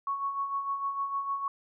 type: tone with tremolo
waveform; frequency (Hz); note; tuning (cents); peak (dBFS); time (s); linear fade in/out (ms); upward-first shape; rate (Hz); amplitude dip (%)
sine; 1108.7; C#6; 0; -27; 0.07-1.48; 2; sine; 6.6; 55
effects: none